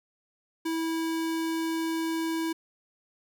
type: tone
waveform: square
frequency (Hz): 326.1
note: E4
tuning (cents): -19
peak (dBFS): -28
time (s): 0.65-2.53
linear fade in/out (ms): 10
effects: none